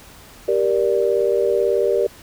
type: chord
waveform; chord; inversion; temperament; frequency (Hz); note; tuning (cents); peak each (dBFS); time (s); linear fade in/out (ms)
sine; G minor; none; just; 392 / 470.4 / 588; G4 / Bb4 / D5; 0 / +16 / +2; -19 / -19 / -21; 0.48-2.07; 5
effects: pink hiss -44 dBFS RMS until 2.22 s